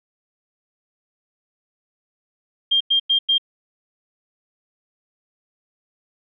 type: tone bursts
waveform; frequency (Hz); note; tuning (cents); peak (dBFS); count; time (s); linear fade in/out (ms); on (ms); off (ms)
sine; 3200; G7; +35; -14; 4; 2.71-3.382; 10; 96; 96
effects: none